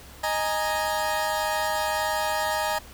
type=chord; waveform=30% pulse; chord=D# suspended fourth; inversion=none; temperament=equal; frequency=622.3 / 830.6 / 932.3 Hz; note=D#5 / G#5 / A#5; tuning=0 / 0 / 0 cents; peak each=-26 dBFS; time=0.23-2.79 s; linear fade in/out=10 ms; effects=added 65 Hz sine -48 dBFS peak until 2.93 s + pink hiss -47 dBFS RMS until 2.93 s